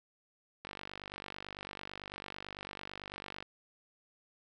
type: click train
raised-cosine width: 0.3 ms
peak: -26 dBFS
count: 137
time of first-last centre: 0.65-3.426 s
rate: 49 Hz
effects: none